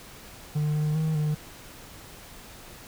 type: tone with pitch steps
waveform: triangle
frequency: 150.3 / 151.7 / 157.7 / 151.5 Hz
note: D3 / D#3 / D#3 / D#3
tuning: +40 / -44 / +24 / -46 cents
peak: -21 dBFS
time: 0.55-1.35 s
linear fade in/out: 10 ms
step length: 200 ms
effects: pink hiss -46 dBFS RMS until 2.87 s